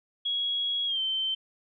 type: tone with pitch glide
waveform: sine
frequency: 3322 to 3100 Hz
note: G#7 to G7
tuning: 0 to -20 cents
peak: -26 dBFS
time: 0.25-1.35 s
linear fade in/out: 10 ms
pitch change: -120 cents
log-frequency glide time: 0.86-1 s
effects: none